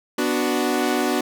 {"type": "chord", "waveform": "sawtooth", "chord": "B minor", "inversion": "none", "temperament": "equal", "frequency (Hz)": [246.9, 293.7, 370], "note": ["B3", "D4", "F#4"], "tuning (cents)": [0, 0, 0], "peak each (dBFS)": -20, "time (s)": [0.18, 1.21], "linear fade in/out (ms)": 5, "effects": []}